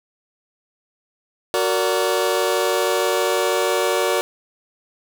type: chord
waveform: sawtooth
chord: Gb augmented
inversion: none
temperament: just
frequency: 370 / 462.5 / 578.1 Hz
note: Gb4 / Bb4 / D5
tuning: 0 / -14 / -27 cents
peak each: -18 dBFS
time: 1.54-4.21 s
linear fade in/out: 0 ms
effects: none